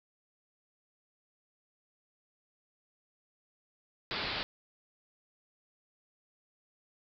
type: low-pass noise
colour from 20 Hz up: white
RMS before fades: -36 dBFS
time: 4.11-4.43 s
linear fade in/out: 0 ms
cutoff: 4800 Hz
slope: 96 dB/octave
effects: none